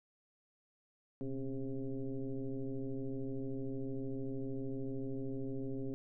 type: tone with frequency modulation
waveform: sine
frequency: 138.59 Hz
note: C#3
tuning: in tune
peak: -36 dBFS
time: 1.21-5.94 s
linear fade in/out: 0 ms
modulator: 132 Hz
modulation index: 2.2
effects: none